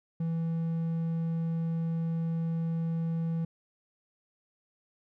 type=tone; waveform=triangle; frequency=164.81 Hz; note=E3; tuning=in tune; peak=-26 dBFS; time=0.2-3.45 s; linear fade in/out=5 ms; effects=none